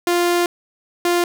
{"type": "tone pair in turn", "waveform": "sawtooth", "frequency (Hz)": [349.2, 349.2], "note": ["F4", "F4"], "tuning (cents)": [0, 0], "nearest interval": "unison", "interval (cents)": 0, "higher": "neither", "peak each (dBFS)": -11, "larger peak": "neither", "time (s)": [[0.07, 0.46], [1.05, 1.24]], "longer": "first", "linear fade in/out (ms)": 2, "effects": []}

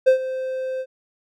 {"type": "tone with ADSR envelope", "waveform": "triangle", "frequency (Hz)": 520, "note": "C5", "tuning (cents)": -11, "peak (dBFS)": -7, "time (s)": [0.06, 0.86], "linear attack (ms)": 19, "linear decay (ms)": 100, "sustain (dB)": -15, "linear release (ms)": 55, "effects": []}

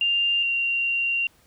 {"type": "tone pair in turn", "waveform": "sine", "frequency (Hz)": [2794, 2764], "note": ["F7", "F7"], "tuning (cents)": [0, -19], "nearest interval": "unison", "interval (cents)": 19, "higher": "first", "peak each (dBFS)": [-19, -21], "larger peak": "first", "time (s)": [[0.01, 0.43], [0.43, 1.27]], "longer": "second", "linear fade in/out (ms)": 2, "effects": ["pink hiss -59 dBFS RMS until 1.46 s"]}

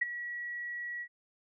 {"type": "tone with ADSR envelope", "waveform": "sine", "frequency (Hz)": 1926, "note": "B6", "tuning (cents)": -44, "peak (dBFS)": -23, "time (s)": [0.01, 1.08], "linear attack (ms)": 11, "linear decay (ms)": 17, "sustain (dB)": -13, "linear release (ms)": 67, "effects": []}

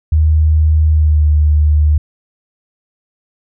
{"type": "tone with pitch glide", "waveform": "sine", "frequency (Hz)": [77.78, 75.39], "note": ["D#2", "D2"], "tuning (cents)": [0, 46], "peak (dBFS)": -7, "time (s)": [0.12, 1.98], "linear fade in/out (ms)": 5, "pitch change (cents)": -54, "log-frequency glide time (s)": [0.91, 1.24], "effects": []}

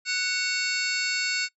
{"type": "harmonic tone with a mistuned harmonic", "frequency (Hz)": 740, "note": "F#5", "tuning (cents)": 0, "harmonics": [2, 3, 4, 5, 6, 7, 8, 9, 10], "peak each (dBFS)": [-31, -30, -33, -40, -29, -36, -42, -42, -36], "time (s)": [0.05, 1.49], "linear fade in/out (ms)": 50, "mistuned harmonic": 4, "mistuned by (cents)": -140, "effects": ["noise-tail reverb RT60 0.1 s tail -23 dB re dry"]}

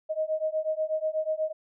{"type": "beating tone pair", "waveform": "sine", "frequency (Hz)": [622.3, 630.5], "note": ["D#5", "D#5"], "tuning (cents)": [0, 23], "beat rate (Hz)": 8.2, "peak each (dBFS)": -29, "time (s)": [0.09, 1.53], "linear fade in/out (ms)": 20, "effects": []}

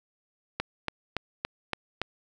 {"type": "click train", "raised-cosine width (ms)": 0.3, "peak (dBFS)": -12, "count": 6, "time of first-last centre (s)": [0.6, 2.016], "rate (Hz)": 3.53, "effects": []}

